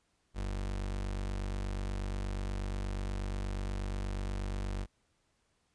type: tone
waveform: 35% pulse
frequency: 48.34 Hz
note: G1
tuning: 23 cents flat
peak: -32 dBFS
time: 0.34-4.87 s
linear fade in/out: 50 ms
effects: pink hiss -75 dBFS RMS until 5.74 s + resampled to 22050 Hz